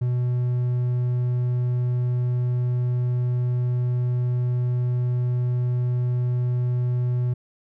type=tone; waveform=triangle; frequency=123.47 Hz; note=B2; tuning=in tune; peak=-18 dBFS; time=0.01-7.34 s; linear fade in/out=10 ms; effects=none